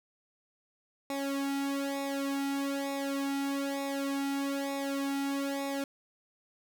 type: tone with flanger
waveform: sawtooth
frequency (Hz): 277.2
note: C#4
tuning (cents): 0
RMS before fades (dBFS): -33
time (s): 1.1-5.84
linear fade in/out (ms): 2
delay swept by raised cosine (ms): 0.65 to 1.75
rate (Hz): 1.1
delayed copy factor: -1
effects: none